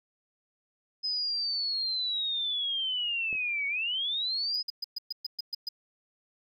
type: linear two-way sweep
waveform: sine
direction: down then up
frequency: 5080 to 2217 to 5080 Hz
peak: -28 dBFS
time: 1.03-4.63 s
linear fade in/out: 20 ms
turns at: 3.67 s
type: clicks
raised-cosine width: 2 ms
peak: -32 / -41 dBFS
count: 2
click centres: 3.328 / 3.352 s
type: tone bursts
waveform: triangle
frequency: 4978 Hz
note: D#8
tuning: in tune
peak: -29 dBFS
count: 9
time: 4.54-5.689 s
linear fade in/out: 5 ms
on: 21 ms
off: 120 ms
effects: none